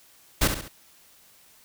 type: noise with echo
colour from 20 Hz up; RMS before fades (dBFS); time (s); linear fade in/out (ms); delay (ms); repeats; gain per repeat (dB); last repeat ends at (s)
pink; -20; 0.41-0.48; 10; 68; 3; -7; 0.684
effects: white hiss -56 dBFS RMS until 1.64 s